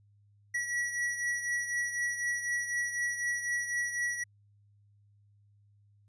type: beating tone pair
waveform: square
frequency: 1932 / 1936 Hz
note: B6 / B6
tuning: -39 / -35 cents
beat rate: 4 Hz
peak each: -32 / -39 dBFS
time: 0.54-4.24 s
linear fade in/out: 10 ms
effects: added 102 Hz sine -61 dBFS peak until 6.08 s + resampled to 22050 Hz

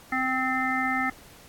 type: harmonic tone with a mistuned harmonic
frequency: 260 Hz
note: C4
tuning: 11 cents flat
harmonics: 1 / 3 / 5 / 7 / 8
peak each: -30 / -30 / -30 / -30 / -30 dBFS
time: 0.12-1.1 s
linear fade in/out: 5 ms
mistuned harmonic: 7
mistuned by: -22 cents
effects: pink hiss -51 dBFS RMS until 1.48 s + AAC 64 kbps

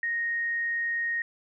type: tone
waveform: sine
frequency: 1864.7 Hz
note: A#6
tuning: in tune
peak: -26 dBFS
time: 0.03-1.22 s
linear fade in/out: 2 ms
effects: none

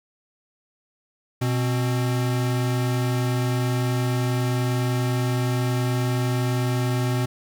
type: tone pair together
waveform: square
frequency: 123.47 / 261.6 Hz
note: B2 / C4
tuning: 0 / 0 cents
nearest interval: octave + minor second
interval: 1300 cents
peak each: -22 / -30 dBFS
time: 1.41-7.26 s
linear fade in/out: 10 ms
effects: 10-bit

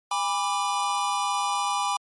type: chord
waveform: square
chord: G# diminished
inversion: none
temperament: equal with one note detuned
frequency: 810.7 / 987.8 / 1174.7 Hz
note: G#5 / B5 / D6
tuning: -42 / 0 / 0 cents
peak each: -29 dBFS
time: 0.11-1.97 s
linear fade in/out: 5 ms
effects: MP3 48 kbps

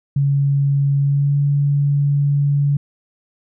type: tone with pitch glide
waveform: sine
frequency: 140.2 to 142.65 Hz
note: C#3 to C#3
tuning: +20 to +50 cents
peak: -13 dBFS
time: 0.16-2.77 s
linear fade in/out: 5 ms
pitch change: +30 cents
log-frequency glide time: 0.99-1.37 s
effects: none

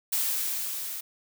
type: noise with level ramp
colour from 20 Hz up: blue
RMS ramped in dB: -26 to -36 dBFS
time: 0.12-1.01 s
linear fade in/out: 10 ms
effects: none

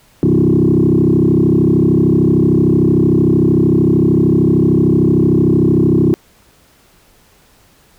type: tone with frequency modulation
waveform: sine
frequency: 246.9 Hz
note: B3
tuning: in tune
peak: -7 dBFS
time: 0.23-6.14 s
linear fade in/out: 0 ms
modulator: 33.2 Hz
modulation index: 3.8
effects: tanh soft clip ceiling -3 dBFS + pink hiss -50 dBFS RMS until 7.98 s

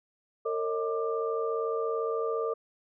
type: tone cluster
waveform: sine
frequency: 454.5 / 552 / 626 / 1187 Hz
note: A#4 / C#5 / D#5 / D6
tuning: -44 / -7 / +10 / +18 cents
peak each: -29 / -38 / -37 / -35 dBFS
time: 0.45-2.54 s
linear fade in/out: 10 ms
effects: none

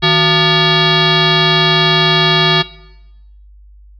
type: tone with frequency modulation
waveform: sine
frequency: 1738 Hz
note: A6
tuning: 22 cents flat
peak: -8 dBFS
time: 0.02-2.63 s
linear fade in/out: 20 ms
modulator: 527 Hz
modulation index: 4.6
effects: noise-tail reverb RT60 0.9 s tail -19 dB re dry + added 50 Hz sine -38 dBFS peak until 3.99 s

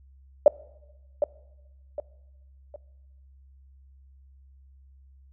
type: tone with echo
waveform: sine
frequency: 588 Hz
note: D5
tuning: 2 cents sharp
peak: -9 dBFS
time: 0.46-0.48 s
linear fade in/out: 2 ms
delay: 760 ms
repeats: 3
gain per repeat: -9 dB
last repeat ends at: 2.76 s
effects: noise-tail reverb RT60 1.0 s tail -21 dB re dry + added 67 Hz sine -51 dBFS peak until 5.32 s

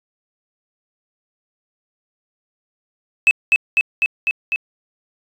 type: tone with echo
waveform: sine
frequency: 2600 Hz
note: E7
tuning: 24 cents flat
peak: -6 dBFS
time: 3.27-3.31 s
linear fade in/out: 0 ms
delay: 250 ms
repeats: 5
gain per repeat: -2 dB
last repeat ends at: 4.56 s
effects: tanh soft clip ceiling -5 dBFS

